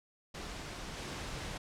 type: noise with level steps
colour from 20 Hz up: pink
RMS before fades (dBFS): -43 / -41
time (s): 0.34-1.58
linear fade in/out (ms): 10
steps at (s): 0.97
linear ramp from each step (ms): 5
effects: low-pass 7000 Hz 12 dB/octave